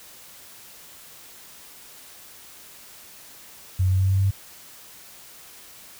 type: tone with pitch steps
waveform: sine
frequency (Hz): 92.5 / 93.25 / 94.01 / 94.77 / 95.54 / 96.32 / 97.1 / 97.89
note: F#2 / F#2 / F#2 / F#2 / G2 / G2 / G2 / G2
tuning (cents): 0 / +14 / +28 / +42 / -44 / -30 / -16 / -2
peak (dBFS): -17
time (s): 3.79-4.31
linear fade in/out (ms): 10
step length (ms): 65
effects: white hiss -46 dBFS RMS until 5.99 s